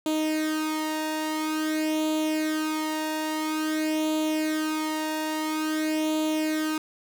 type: tone with flanger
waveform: sawtooth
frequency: 311.1 Hz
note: D#4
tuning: in tune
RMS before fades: -27 dBFS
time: 0.06-6.78 s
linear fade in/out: 2 ms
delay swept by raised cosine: 0.28 to 1.12 ms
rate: 0.49 Hz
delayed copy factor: +0.7
effects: none